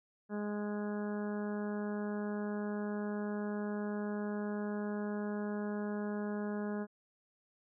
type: harmonic tone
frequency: 207.7 Hz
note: G#3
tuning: in tune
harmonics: 1 / 2 / 3 / 4 / 5 / 6 / 7 / 8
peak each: -36 / -41 / -46 / -50 / -52 / -55 / -52 / -53 dBFS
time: 0.29-6.87 s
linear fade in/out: 50 ms
effects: none